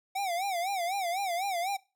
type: tone with vibrato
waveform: square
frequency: 740 Hz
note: F#5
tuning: in tune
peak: -30 dBFS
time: 0.15-1.77 s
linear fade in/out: 10 ms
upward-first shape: sine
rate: 4 Hz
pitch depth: 150 cents each way
effects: noise-tail reverb RT60 0.3 s tail -21 dB re dry